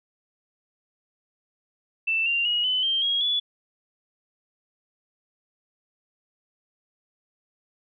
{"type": "tone with pitch steps", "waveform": "sine", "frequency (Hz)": [2661, 2776, 2895, 3020, 3150, 3286, 3427], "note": ["E7", "F7", "F#7", "F#7", "G7", "G#7", "A7"], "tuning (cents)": [16, -11, -38, 35, 8, -19, -46], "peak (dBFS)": -21, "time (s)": [2.07, 3.4], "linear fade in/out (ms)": 10, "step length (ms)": 190, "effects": []}